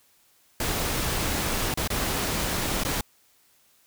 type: noise with dropouts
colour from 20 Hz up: pink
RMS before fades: -27 dBFS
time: 0.6-3.01 s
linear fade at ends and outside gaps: 2 ms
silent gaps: 1.74-1.773 / 1.876-1.902 / 2.836-2.849 s
effects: white hiss -62 dBFS RMS until 3.86 s